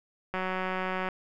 click train, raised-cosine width 0.5 ms, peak -17 dBFS, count 140, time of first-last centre 0.34-1.087 s, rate 186 Hz, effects none

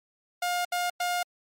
sawtooth tone bursts at uneven times, 710 Hz, F5, 28 cents sharp, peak -22 dBFS, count 3, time 0.42-0.65 / 0.72-0.9 / 1-1.23 s, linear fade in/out 5 ms, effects MP3 64 kbps

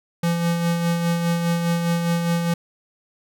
square tone with tremolo, 170 Hz, F3, 46 cents flat, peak -18 dBFS, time 0.23-2.54 s, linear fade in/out 5 ms, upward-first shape sine, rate 4.9 Hz, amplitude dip 40%, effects none

